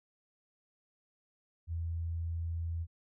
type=tone; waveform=sine; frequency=83.4 Hz; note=E2; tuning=21 cents sharp; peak=-33 dBFS; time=1.67-2.87 s; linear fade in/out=50 ms; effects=none